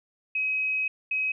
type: tone pair in turn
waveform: sine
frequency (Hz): 2540 / 2540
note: D#7 / D#7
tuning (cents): +35 / +35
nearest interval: unison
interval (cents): 0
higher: neither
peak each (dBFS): -24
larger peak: neither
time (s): 0.35-0.88 / 1.11-1.32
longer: first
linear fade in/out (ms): 5
effects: none